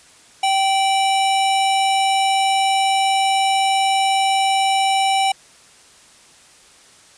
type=tone pair together; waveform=square; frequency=776.8 / 2948 Hz; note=G5 / F#7; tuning=-16 / -7 cents; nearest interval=octave + major seventh; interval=2309 cents; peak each=-16 / -25 dBFS; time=0.43-5.32 s; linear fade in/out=5 ms; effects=white hiss -48 dBFS RMS until 7.17 s + resampled to 22050 Hz